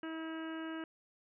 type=harmonic tone; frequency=321.9 Hz; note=E4; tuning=41 cents flat; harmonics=1 / 2 / 3 / 4 / 5 / 6 / 7 / 8 / 9; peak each=-40 / -50 / -53 / -51 / -49 / -58 / -61 / -62 / -55 dBFS; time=0.03-0.84 s; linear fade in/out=2 ms; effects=none